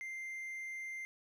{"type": "tone", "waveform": "triangle", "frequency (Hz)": 2092, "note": "C7", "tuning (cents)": -1, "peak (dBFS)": -39, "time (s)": [0.01, 1.05], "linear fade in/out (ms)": 0, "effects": []}